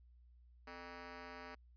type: ring-modulated tone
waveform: 10% pulse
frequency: 349.2 Hz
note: F4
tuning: in tune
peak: -38 dBFS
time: 0.67-1.55 s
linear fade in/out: 5 ms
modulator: 92.4 Hz
effects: added 60 Hz sine -61 dBFS peak until 1.76 s + resampled to 11025 Hz